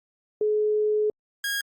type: tone pair in turn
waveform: sine / sawtooth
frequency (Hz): 424.7 / 1635.3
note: G#4 / G#6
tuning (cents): +39 / -27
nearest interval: octave + major seventh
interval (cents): 2334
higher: second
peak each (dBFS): -20 / -22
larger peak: first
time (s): 0.41-1.1 / 1.44-1.61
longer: first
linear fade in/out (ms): 2
effects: Opus 48 kbps